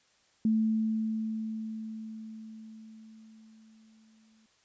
sine tone with exponential decay, 220 Hz, A3, in tune, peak -22 dBFS, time 0.45-4.46 s, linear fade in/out 2 ms, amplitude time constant 870 ms, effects white hiss -67 dBFS RMS until 4.64 s + resampled to 16000 Hz

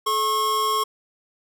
square tone pair together, 431.4 / 1087 Hz, A4 / C#6, -34 / -34 cents, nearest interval octave + major third, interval 1600 cents, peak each -29 / -21 dBFS, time 0.06-0.84 s, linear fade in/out 10 ms, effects none

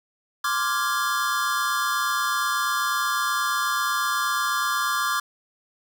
square chord, D half-diminished seventh, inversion third, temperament equal, 1046.5 / 1174.7 / 1396.9 / 1661.2 Hz, C6 / D6 / F6 / Ab6, 0 / 0 / 0 / 0 cents, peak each -31 / -26 / -29 / -30 dBFS, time 0.44-5.2 s, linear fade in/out 5 ms, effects none

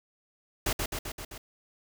pink noise with echo, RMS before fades -28 dBFS, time 0.66-0.73 s, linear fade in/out 5 ms, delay 130 ms, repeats 5, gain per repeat -3 dB, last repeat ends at 1.38 s, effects none

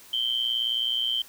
sine tone with amplitude modulation, 3119 Hz, G7, 9 cents flat, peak -20 dBFS, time 0.13-1.22 s, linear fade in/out 5 ms, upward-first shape sine, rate 119 Hz, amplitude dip 80%, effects white hiss -50 dBFS RMS until 1.28 s

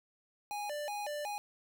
square tone with vibrato, 698.5 Hz, F5, in tune, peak -37 dBFS, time 0.51-1.38 s, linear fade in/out 0 ms, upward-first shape square, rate 2.7 Hz, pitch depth 290 cents each way, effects none

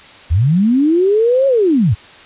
sine linear two-way sweep, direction up then down, 69.7 to 554.4 to 80.3 Hz, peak -9 dBFS, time 0.3-1.95 s, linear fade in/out 20 ms, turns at 1.47 s, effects white hiss -39 dBFS RMS until 2.25 s + resampled to 8000 Hz

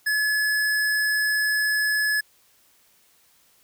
square tone, 1707 Hz, G#6, 47 cents sharp, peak -21 dBFS, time 0.06-2.21 s, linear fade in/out 10 ms, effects white hiss -60 dBFS RMS until 3.63 s

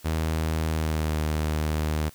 sawtooth tone with pitch glide, 79.6 to 77.11 Hz, D#2 to D#2, +40 to -15 cents, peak -20 dBFS, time 0.04-2.1 s, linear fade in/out 20 ms, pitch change -55 cents, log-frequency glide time 0.68-1.16 s, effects white hiss -52 dBFS RMS until 2.14 s

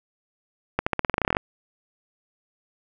accelerating click train, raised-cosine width 0.5 ms, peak -6 dBFS, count 15, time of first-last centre 0.79-1.368 s, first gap 75 ms, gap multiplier 0.9, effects none

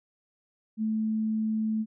sine tone, 218.5 Hz, A3, 12 cents flat, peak -25 dBFS, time 0.77-1.86 s, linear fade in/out 50 ms, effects none

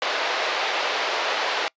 pink band-pass noise, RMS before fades -25 dBFS, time 0.02-1.68 s, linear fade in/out 0 ms, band 490 to 4500 Hz, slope 24 dB/octave, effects noise-tail reverb RT60 0.1 s tail -25 dB re dry + resampled to 16000 Hz

